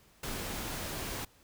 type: noise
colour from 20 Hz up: pink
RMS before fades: -38 dBFS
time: 0.23-1.25 s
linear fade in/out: 5 ms
effects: pink hiss -63 dBFS RMS until 1.43 s